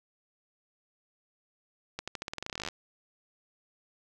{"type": "accelerating click train", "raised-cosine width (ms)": 0.2, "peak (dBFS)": -18, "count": 20, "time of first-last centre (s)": [1.99, 2.686], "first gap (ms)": 86, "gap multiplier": 0.89, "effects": []}